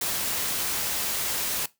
white noise, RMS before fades -28 dBFS, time 0.01-1.66 s, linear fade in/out 5 ms, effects noise-tail reverb RT60 0.2 s tail -19 dB re dry

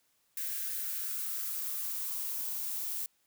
violet noise with high-pass filter sweep, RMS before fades -36 dBFS, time 0.37-3.06 s, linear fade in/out 2 ms, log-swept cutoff 1700 to 790 Hz, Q 3.9, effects white hiss -73 dBFS RMS until 3.26 s

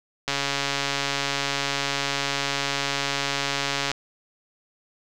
click train, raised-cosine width 0.2 ms, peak -7 dBFS, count 510, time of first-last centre 0.28-3.916 s, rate 140 Hz, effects none

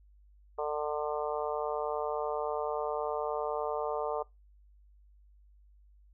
harmonic tone, 149.7 Hz, D3, 33 cents sharp, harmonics 3 / 4 / 5 / 6 / 7 / 8, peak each -34 / -36 / -38 / -40 / -41 / -42 dBFS, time 0.58-4.23 s, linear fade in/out 10 ms, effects noise-tail reverb RT60 0.2 s tail -22 dB re dry + added 50 Hz sine -57 dBFS peak until 6.13 s

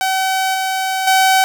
sawtooth tone with level steps, 761 Hz, F#5, 48 cents sharp, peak -11 / -13 / -6 dBFS, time 0.01-1.44 s, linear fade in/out 0 ms, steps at 0.54 / 1.07 s, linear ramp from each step 5 ms, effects none

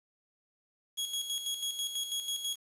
sawtooth tone with tremolo, 3322 Hz, G#7, in tune, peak -28 dBFS, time 0.97-2.56 s, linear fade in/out 20 ms, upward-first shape square, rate 6.1 Hz, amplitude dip 55%, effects resampled to 32000 Hz + 9-bit

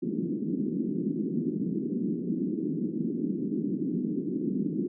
pink band-pass noise, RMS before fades -30 dBFS, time 0.02-4.88 s, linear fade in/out 10 ms, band 170 to 360 Hz, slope 48 dB/octave, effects none

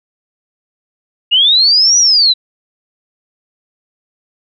sine linear two-way sweep, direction up then down, 2794 to 5900 to 3871 Hz, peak -6 dBFS, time 1.31-2.34 s, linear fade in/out 20 ms, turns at 1.98 s, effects none

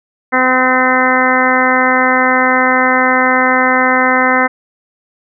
harmonic tone with a mistuned harmonic, 256.1 Hz, C4, 37 cents flat, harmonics 1 / 2 / 3 / 4 / 5 / 6 / 7 / 8, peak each -17 / -17 / -17 / -17 / -17 / -17 / -17 / -17 dBFS, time 0.32-4.48 s, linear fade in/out 20 ms, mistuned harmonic 7, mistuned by +16 cents, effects none

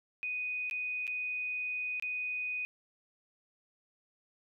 sine tone with dropouts, 2489 Hz, D#7, in tune, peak -33 dBFS, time 0.23-2.65 s, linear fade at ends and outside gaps 0 ms, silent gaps 0.698-0.711 / 1.069-1.077 / 1.998-2.024 s, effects none

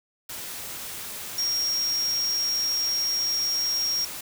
sine tone in noise, 5588 Hz, F8, in tune, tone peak -23 dBFS, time 1.38-4.05 s, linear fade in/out 5 ms, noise white, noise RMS -36 dBFS, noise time 0.29-4.21 s, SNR +10 dB, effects none

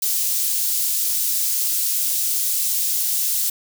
white high-pass noise, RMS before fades -21 dBFS, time 0.02-3.5 s, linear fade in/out 5 ms, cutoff 5500 Hz, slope 12 dB/octave, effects none

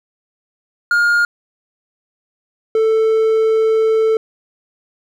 triangle tone pair in turn, 1418 / 442.3 Hz, F6 / A4, +26 / +9 cents, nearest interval octave + minor sixth, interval 2017 cents, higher first, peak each -9 dBFS, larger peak neither, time 0.91-1.25 / 2.75-4.17 s, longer second, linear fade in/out 2 ms, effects none

